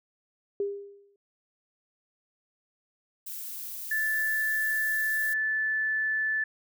sine tone with exponential decay, 401.9 Hz, G4, 43 cents sharp, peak -24 dBFS, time 0.6-1.16 s, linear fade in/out 2 ms, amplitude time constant 120 ms
violet noise, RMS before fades -38 dBFS, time 3.26-5.34 s, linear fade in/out 10 ms
sine tone, 1747 Hz, A6, 13 cents flat, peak -25 dBFS, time 3.91-6.44 s, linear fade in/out 5 ms
effects none

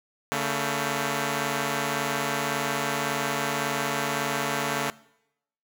5% pulse tone pair together, 141.8 / 223.6 Hz, C#3 / A3, +40 / +28 cents, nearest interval minor sixth, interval 788 cents, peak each -17 dBFS, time 0.32-4.9 s, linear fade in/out 0 ms, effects noise-tail reverb RT60 0.8 s tail -21 dB re dry

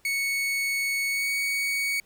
40% pulse tone with pitch glide, 2217 to 2238 Hz, C#7 to C#7, 0 to +16 cents, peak -24 dBFS, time 0.05-2 s, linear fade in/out 2 ms, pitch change +16 cents, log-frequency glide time 1.09-1.31 s, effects pink hiss -62 dBFS RMS until 2.05 s

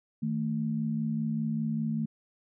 sine tone pair together, 157.05 / 222.1 Hz, D#3 / A3, +16 / +16 cents, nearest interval tritone, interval 600 cents, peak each -32 / -29 dBFS, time 0.22-2.06 s, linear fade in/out 10 ms, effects none

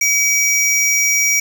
square tone pair together, 2278 / 5740 Hz, C#7 / F8, +47 / +47 cents, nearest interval octave + major third, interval 1600 cents, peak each -16 dBFS, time 0.01-1.4 s, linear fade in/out 5 ms, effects none

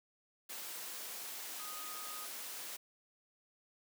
sine tone in noise, 1244 Hz, D#6, 1 cent flat, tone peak -49 dBFS, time 1.59-2.26 s, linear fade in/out 10 ms, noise white, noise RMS -45 dBFS, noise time 0.49-2.77 s, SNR -7 dB, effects high-pass 300 Hz 12 dB/octave

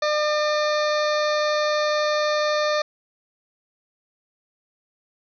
harmonic tone with a mistuned harmonic, 602 Hz, D5, 43 cents sharp, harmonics 1 / 2 / 3 / 4 / 6 / 7 / 8 / 9 / 10, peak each -21 / -26 / -29 / -35 / -34 / -34 / -36 / -42 / -41 dBFS, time 0.02-2.82 s, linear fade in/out 5 ms, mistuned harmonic 8, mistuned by -75 cents, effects none

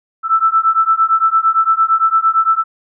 sine beating tone pair, 1318.5 / 1327.3 Hz, E6 / E6, 0 / +12 cents, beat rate 8.8 Hz, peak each -13 dBFS, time 0.23-2.64 s, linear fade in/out 50 ms, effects none

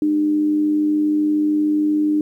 sine tone with amplitude modulation, 302.8 Hz, D#4, 47 cents flat, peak -13 dBFS, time 0.02-2.21 s, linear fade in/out 2 ms, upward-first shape sine, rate 92.9 Hz, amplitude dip 35%, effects 9-bit

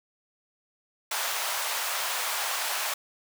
pink high-pass noise, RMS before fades -30 dBFS, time 1.11-2.94 s, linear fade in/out 5 ms, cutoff 700 Hz, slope 24 dB/octave, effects none

